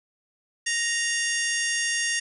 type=harmonic tone with a mistuned harmonic; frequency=932.3 Hz; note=A#5; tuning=in tune; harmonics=2 / 3 / 4 / 5 / 6 / 7 / 8 / 9 / 10; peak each=-27 / -31 / -38 / -37 / -32 / -31 / -39 / -43 / -34 dBFS; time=0.66-2.2 s; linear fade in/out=10 ms; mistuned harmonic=4; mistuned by=-88 cents; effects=none